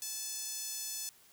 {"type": "tone with high-pass filter", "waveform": "sawtooth", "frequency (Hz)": 869, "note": "A5", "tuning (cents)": -22, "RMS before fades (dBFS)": -40, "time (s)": [0.02, 1.09], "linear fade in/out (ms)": 0, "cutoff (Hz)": 6300, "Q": 1.7, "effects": ["white hiss -62 dBFS RMS until 1.32 s"]}